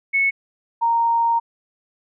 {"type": "tone pair in turn", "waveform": "sine", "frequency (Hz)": [2203, 928.1], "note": ["C#7", "A#5"], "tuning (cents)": [-11, -8], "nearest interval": "octave + minor third", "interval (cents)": 1497, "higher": "first", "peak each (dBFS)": -15, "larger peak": "neither", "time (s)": [[0.13, 0.31], [0.81, 1.4]], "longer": "second", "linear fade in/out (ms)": 20, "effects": []}